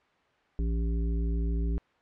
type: harmonic tone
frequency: 56.7 Hz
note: A#1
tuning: 47 cents flat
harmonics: 1 / 3 / 5 / 7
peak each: -26 / -36 / -40 / -43 dBFS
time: 0.59-1.78 s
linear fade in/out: 0 ms
effects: white hiss -65 dBFS RMS until 2.01 s + low-pass 2000 Hz 12 dB/octave